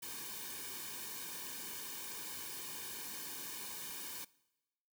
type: noise with comb filter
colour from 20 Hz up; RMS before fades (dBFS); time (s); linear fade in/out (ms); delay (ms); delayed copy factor
white; -45; 0.02-4.25; 10; 1.5; -0.95
effects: noise-tail reverb RT60 1.0 s tail -22 dB re dry